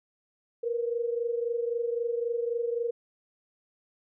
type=tone pair together; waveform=sine; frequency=466.2 / 490 Hz; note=A#4 / B4; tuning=0 / -14 cents; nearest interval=minor second; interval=86 cents; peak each=-28 / -33 dBFS; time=0.63-2.91 s; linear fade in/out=10 ms; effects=none